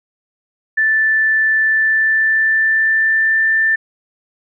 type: tone with pitch glide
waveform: sine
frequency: 1760 to 1779.4 Hz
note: A6 to A6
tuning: 0 to +19 cents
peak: -11 dBFS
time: 0.77-3.76 s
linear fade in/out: 10 ms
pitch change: +19 cents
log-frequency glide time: 1.61-3.52 s
effects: none